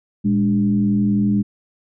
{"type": "tone with frequency modulation", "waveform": "sine", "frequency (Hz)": 203.9, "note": "G#3", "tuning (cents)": -32, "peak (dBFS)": -14, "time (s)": [0.24, 1.43], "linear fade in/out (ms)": 20, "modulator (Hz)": 88.5, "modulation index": 0.68, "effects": []}